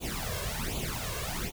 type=noise with flanger; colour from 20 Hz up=pink; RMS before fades=-34 dBFS; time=0-1.52 s; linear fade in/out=50 ms; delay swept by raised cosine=0.28 to 1.88 ms; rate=1.3 Hz; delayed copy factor=+0.8; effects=none